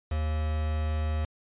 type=tone with quantisation; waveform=triangle; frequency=77.1 Hz; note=D#2; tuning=15 cents flat; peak=-24 dBFS; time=0.11-1.25 s; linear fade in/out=5 ms; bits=6; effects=resampled to 8000 Hz